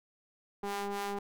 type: ring-modulated tone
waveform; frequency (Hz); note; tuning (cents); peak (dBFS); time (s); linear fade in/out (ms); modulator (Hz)
sawtooth; 200.7; G3; +41; -27; 0.63-1.19; 5; 604
effects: none